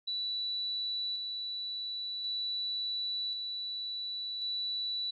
sine tone with tremolo, 3951 Hz, B7, in tune, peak -32 dBFS, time 0.07-5.11 s, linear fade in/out 10 ms, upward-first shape square, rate 0.46 Hz, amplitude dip 30%, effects none

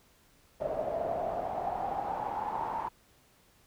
brown noise with band-pass filter sweep, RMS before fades -34 dBFS, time 0.6-2.89 s, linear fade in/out 10 ms, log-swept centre 610 to 940 Hz, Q 9, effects pink hiss -64 dBFS RMS until 3.66 s

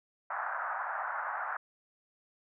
white band-pass noise, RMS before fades -36 dBFS, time 0.3-1.57 s, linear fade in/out 5 ms, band 680 to 1600 Hz, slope 48 dB/octave, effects none

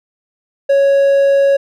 triangle tone, 554.4 Hz, C#5, in tune, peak -6 dBFS, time 0.69-1.57 s, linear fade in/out 10 ms, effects none

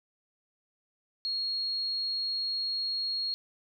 sine tone, 4292 Hz, C8, 43 cents sharp, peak -29 dBFS, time 1.25-3.34 s, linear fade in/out 0 ms, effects none

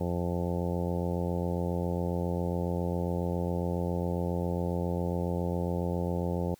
harmonic tone, 87.31 Hz, F2, in tune, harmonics 1 / 2 / 3 / 4 / 5 / 6 / 7 / 8 / 9 / 10, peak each -33 / -32 / -40 / -38 / -38 / -37 / -43 / -47 / -45 / -44 dBFS, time 0-6.55 s, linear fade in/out 10 ms, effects white hiss -62 dBFS RMS until 6.59 s

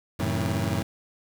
25% pulse chord, F# diminished seventh, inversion none, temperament just, 92.5 / 111 / 133.2 / 159.84 Hz, F#2 / A2 / C3 / Eb3, 0 / +16 / +31 / +47 cents, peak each -25 / -26 / -29 / -28 dBFS, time 0.19-0.83 s, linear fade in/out 10 ms, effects 8-bit

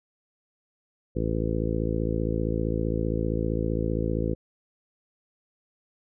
harmonic tone, 55.3 Hz, A1, 9 cents sharp, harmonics 1 / 2 / 3 / 4 / 5 / 6 / 7 / 8 / 9, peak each -30 / -31 / -32 / -34 / -34 / -33 / -36 / -35 / -34 dBFS, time 1.15-4.35 s, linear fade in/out 20 ms, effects none

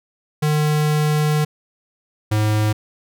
square tone pair in turn, 151.3 / 106.99 Hz, D#3 / A2, -48 / -48 cents, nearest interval tritone, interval 600 cents, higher first, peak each -16 dBFS, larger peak neither, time 0.42-1.45 / 2.31-2.73 s, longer first, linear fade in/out 10 ms, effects none

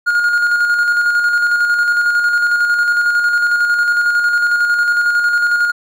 triangle tone with tremolo, 1426 Hz, F6, 36 cents sharp, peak -8 dBFS, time 0.06-5.72 s, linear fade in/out 20 ms, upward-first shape square, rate 11 Hz, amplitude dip 35%, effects none

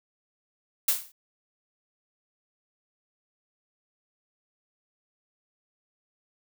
blue noise with exponential decay, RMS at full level -19 dBFS, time 0.88-1.12 s, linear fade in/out 5 ms, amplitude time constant 51 ms, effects none

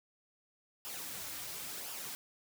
white noise with flanger, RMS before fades -43 dBFS, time 0.85-2.15 s, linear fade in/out 0 ms, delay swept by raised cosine 0.48 to 4.68 ms, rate 0.95 Hz, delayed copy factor -0.5, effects none

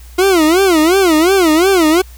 40% pulse tone with vibrato, 347.4 Hz, F4, 9 cents flat, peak -7 dBFS, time 0.18-2.02 s, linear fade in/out 10 ms, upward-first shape sine, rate 2.8 Hz, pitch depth 220 cents each way, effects added 60 Hz sine -33 dBFS peak until 2.17 s + white hiss -44 dBFS RMS until 2.17 s

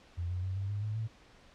sine tone with pitch steps, 86.5 / 90.17 / 94 / 97.99 / 102.16 / 106.49 / 111.02 Hz, F2 / F#2 / F#2 / G2 / G#2 / G#2 / A2, -16 / -44 / +28 / 0 / -28 / +44 / +16 cents, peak -32 dBFS, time 0.17-1.08 s, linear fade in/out 20 ms, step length 130 ms, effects pink hiss -59 dBFS RMS until 1.54 s + low-pass 5000 Hz 12 dB/octave

